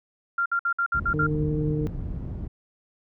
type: tone bursts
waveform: sine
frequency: 1388 Hz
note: F6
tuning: 11 cents flat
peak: -21 dBFS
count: 7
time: 0.38-1.268 s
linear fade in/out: 5 ms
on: 78 ms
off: 57 ms
type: low-pass noise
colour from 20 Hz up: white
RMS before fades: -32 dBFS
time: 0.94-2.48 s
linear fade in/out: 10 ms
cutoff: 120 Hz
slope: 12 dB/octave
type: harmonic tone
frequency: 151.8 Hz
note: D#3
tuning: 42 cents flat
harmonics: 1 / 2 / 3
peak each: -25 / -29 / -31 dBFS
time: 1.14-1.87 s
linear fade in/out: 0 ms
effects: none